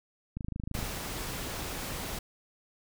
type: click train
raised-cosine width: 5 ms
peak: -23 dBFS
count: 13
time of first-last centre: 0.37-0.828 s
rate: 26.2 Hz
type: noise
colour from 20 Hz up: pink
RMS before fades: -37 dBFS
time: 0.74-2.19 s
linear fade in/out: 5 ms
effects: none